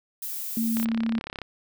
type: noise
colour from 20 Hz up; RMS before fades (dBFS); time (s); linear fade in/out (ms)
violet; -33; 0.22-0.85; 5
type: tone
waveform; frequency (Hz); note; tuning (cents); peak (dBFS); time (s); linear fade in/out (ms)
sine; 226.9; A#3; -47; -23; 0.57-1.19; 2
type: click train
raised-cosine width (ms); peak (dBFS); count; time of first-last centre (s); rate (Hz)
0.3; -18; 23; 0.77-1.417; 34
effects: none